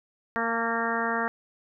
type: harmonic tone with a mistuned harmonic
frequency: 230.3 Hz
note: A#3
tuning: 21 cents flat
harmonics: 1 / 2 / 3 / 4 / 5 / 6 / 7 / 8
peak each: -33 / -33 / -33 / -33 / -33 / -33 / -33 / -33 dBFS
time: 0.36-1.28 s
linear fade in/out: 0 ms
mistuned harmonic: 4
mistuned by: -19 cents
effects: none